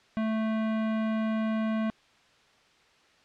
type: tone with hard clipping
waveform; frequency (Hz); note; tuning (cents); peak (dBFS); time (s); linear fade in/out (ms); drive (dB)
sine; 220; A3; 0; -28; 0.17-1.9; 0; 18
effects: white hiss -61 dBFS RMS until 3.24 s + low-pass 4000 Hz 12 dB/octave